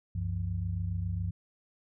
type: tone cluster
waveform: sine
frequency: 67.8 / 95.1 / 169.7 Hz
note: C#2 / F#2 / F3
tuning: -38 / +48 / -49 cents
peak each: -37 / -31 / -39 dBFS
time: 0.15-1.31 s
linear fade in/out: 5 ms
effects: none